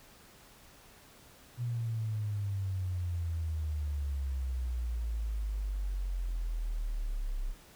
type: exponential sweep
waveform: sine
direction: down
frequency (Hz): 122.3 to 32.63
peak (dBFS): -31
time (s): 1.57-7.55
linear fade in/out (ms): 50
effects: pink hiss -57 dBFS RMS until 7.75 s